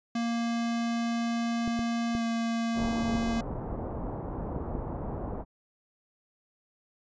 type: tone with pitch glide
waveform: square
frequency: 233.1 to 230.2 Hz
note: A#3 to A#3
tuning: 0 to -22 cents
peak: -28 dBFS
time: 0.15-3.41 s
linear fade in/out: 5 ms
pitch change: -22 cents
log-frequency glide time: 2.14-2.23 s
type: clicks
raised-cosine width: 3 ms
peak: -22 dBFS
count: 7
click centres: 1.677 / 1.792 / 2.151 / 3.153 / 3.789 / 4.563 / 4.752 s
type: low-pass noise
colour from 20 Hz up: pink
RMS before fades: -35 dBFS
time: 2.74-5.45 s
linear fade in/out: 50 ms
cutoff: 930 Hz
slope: 24 dB/octave
effects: resampled to 16000 Hz